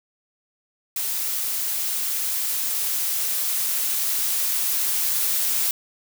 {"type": "noise with level ramp", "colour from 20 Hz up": "blue", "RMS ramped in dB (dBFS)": [-26, -22], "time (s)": [0.96, 5.71], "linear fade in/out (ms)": 2, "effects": []}